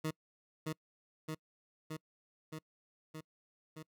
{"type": "tone with echo", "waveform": "20% pulse", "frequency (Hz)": 157, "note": "D#3", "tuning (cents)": 16, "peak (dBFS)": -29, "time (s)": [0.04, 0.11], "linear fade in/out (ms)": 10, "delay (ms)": 620, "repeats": 6, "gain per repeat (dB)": -2, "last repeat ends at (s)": 3.83, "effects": ["noise-tail reverb RT60 0.1 s tail -26 dB re dry"]}